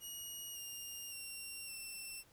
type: tone with pitch steps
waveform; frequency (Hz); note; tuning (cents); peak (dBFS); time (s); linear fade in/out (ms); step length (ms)
10% pulse; 2885 / 2819 / 2755 / 2692; F#7 / F7 / F7 / E7; -44 / +16 / -24 / +36; -37; 0-2.24; 50; 560
effects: pink hiss -67 dBFS RMS until 2.32 s